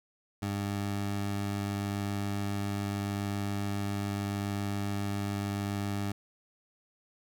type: tone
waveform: 20% pulse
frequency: 100.8 Hz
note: G2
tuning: 49 cents sharp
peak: -26 dBFS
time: 0.42-6.12 s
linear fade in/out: 5 ms
effects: none